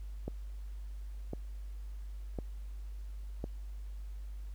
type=click train; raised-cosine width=2 ms; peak=-24 dBFS; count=4; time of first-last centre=0.28-3.441 s; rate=0.949 Hz; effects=added 50 Hz sine -40 dBFS peak until 4.54 s + pink hiss -66 dBFS RMS until 4.54 s